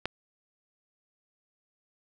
click, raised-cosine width 0.3 ms, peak -13 dBFS, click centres 0.056 s, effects none

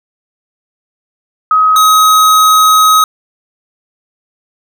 sine / square tone pair in turn, 1267 / 1267 Hz, D#6 / D#6, +31 / +31 cents, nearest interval unison, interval 0 cents, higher neither, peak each -5 dBFS, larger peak neither, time 1.51-1.76 / 1.76-3.04 s, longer second, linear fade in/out 2 ms, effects none

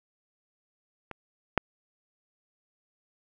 clicks, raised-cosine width 0.5 ms, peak -23 / -6 dBFS, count 2, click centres 1.113 / 1.577 s, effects none

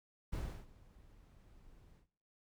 brown noise with ADSR envelope, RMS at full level -38 dBFS, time 0.32-2.07 s, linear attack 15 ms, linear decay 320 ms, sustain -23 dB, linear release 110 ms, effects noise-tail reverb RT60 0.6 s tail -19 dB re dry

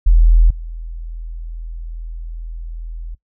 sine tone with level steps, 41.2 Hz, E1, in tune, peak -6 / -25 dBFS, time 0.06-3.15 s, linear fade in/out 10 ms, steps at 0.5 s, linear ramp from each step 5 ms, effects noise-tail reverb RT60 0.1 s tail -20 dB re dry

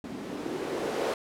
violet noise with low-pass filter sweep, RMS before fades -33 dBFS, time 0.04-1.14 s, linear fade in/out 2 ms, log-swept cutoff 230 to 510 Hz, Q 2.5, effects none

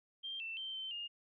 sine tone with pitch steps, 3175 / 2674 / 3121 / 3092 / 2832 Hz, G7 / E7 / G7 / G7 / F7, +21 / +24 / -8 / -24 / +23 cents, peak -40 dBFS, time 0.23-1.08 s, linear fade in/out 20 ms, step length 170 ms, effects none

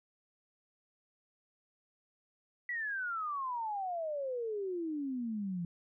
sine exponential sweep, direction down, 1975.5 to 168 Hz, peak -34 dBFS, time 2.69-5.65 s, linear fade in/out 2 ms, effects none

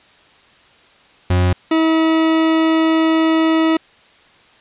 40% pulse tone pair in turn, 90 / 321.7 Hz, F#2 / E4, -47 / -42 cents, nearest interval octave + minor seventh, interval 2205 cents, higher second, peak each -11 dBFS, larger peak neither, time 1.3-1.53 / 1.71-3.77 s, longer second, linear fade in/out 5 ms, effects white hiss -49 dBFS RMS until 4.6 s + resampled to 8000 Hz

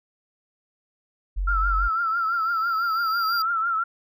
sine tone, 46.25 Hz, F#1, in tune, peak -22 dBFS, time 1.36-1.89 s, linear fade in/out 20 ms
sine tone with vibrato, 1348 Hz, E6, 38 cents sharp, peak -21 dBFS, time 1.47-3.84 s, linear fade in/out 10 ms, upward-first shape triangle, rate 6 Hz, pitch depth 89 cents each way
square tone with exponential growth, 4756 Hz, D8, 21 cents sharp, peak -27 dBFS, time 1.48-3.42 s, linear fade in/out 2 ms, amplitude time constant 420 ms
effects none

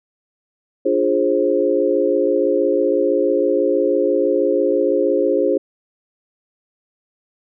sine chord, D half-diminished seventh, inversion none, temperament equal with one note detuned, 293.7 / 349.2 / 415.3 / 531.2 Hz, D4 / F4 / Ab4 / C5, 0 / 0 / 0 / +26 cents, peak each -22 / -20 / -19 / -18 dBFS, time 0.85-5.58 s, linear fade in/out 10 ms, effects none

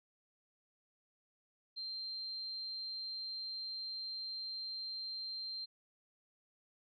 sine tone, 4156 Hz, C8, 12 cents flat, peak -40 dBFS, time 1.76-5.66 s, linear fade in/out 20 ms, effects none

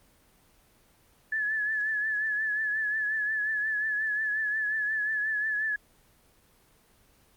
sine tone with vibrato, 1723 Hz, A6, 37 cents flat, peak -26 dBFS, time 1.32-5.76 s, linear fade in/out 5 ms, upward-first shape triangle, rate 5.6 Hz, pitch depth 56 cents each way, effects pink hiss -62 dBFS RMS until 7.36 s + Opus 24 kbps

